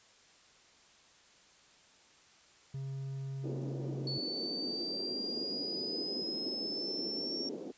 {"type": "tone", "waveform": "triangle", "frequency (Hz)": 135.5, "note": "C#3", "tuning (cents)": -39, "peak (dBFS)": -35, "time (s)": [2.74, 4.18], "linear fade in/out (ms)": 5}
{"type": "band-pass noise", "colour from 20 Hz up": "white", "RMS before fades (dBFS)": -42, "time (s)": [3.43, 7.72], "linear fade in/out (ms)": 20, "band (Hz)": [240, 410], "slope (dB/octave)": 24}
{"type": "exponential sweep", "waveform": "sine", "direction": "up", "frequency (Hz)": [4435, 5520], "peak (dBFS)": -36, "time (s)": [4.07, 7.49], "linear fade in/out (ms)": 2}
{"effects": ["white hiss -62 dBFS RMS until 7.77 s", "resampled to 16000 Hz"]}